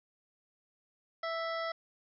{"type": "harmonic tone", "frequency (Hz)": 659.3, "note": "E5", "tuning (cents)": 0, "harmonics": [1, 2, 3, 5, 6, 7, 8], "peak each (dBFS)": [-36, -38, -41, -49, -53, -53, -49], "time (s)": [1.23, 1.72], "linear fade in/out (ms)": 5, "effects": []}